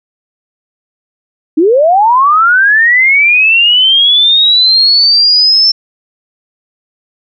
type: linear sweep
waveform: sine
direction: up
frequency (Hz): 291.1 to 5360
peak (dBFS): -4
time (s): 1.57-5.72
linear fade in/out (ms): 10
effects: none

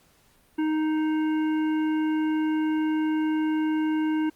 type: harmonic tone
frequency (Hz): 311.1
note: D#4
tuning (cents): 0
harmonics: 1 / 3 / 5 / 7 / 9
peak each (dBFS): -22 / -36 / -39 / -45 / -46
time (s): 0.58-4.3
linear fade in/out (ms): 10
effects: pink hiss -61 dBFS RMS until 4.35 s + Opus 48 kbps

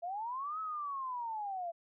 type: linear two-way sweep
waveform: sine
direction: up then down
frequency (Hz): 664 to 1300 to 664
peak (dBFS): -36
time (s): 0.02-1.72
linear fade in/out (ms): 20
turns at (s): 0.6
effects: none

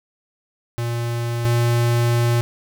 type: tone pair in turn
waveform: square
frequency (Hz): 118.1 / 118.72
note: A#2 / A#2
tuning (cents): +23 / +32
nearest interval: unison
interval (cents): 9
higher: second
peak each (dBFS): -22 / -16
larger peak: second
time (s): 0.78-1.45 / 1.45-2.41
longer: second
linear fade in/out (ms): 0
effects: none

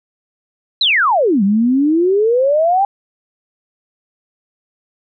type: exponential two-way sweep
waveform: sine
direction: down then up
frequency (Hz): 4186 to 190.7 to 813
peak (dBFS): -10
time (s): 0.81-2.85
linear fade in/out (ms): 2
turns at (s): 1.43
effects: none

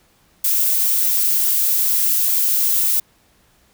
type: noise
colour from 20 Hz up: violet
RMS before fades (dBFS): -17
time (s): 0.44-3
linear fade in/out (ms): 5
effects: pink hiss -57 dBFS RMS until 3.73 s

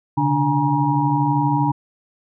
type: tone cluster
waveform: sine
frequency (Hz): 131.6 / 144 / 292.3 / 830 / 951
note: C3 / D3 / D4 / G#5 / A#5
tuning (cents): +10 / -34 / -8 / -1 / +34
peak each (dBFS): -28 / -20 / -21 / -24 / -21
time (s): 0.17-1.72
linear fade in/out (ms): 10
effects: none

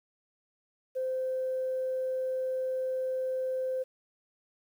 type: tone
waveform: sine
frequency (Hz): 518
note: C5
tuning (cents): -17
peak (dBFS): -28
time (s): 0.95-3.84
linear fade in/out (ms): 20
effects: tanh soft clip ceiling -24 dBFS + 10-bit

